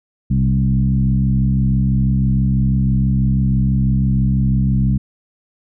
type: tone with frequency modulation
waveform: sine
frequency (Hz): 130.6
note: C3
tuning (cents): -3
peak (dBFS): -12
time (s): 0.3-4.98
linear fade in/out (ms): 10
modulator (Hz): 66.1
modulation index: 1.2
effects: none